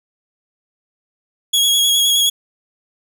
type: tone with vibrato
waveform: sawtooth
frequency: 3322 Hz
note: G#7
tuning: in tune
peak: -9 dBFS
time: 1.53-2.3 s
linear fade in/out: 10 ms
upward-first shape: square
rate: 9.6 Hz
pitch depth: 18 cents each way
effects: none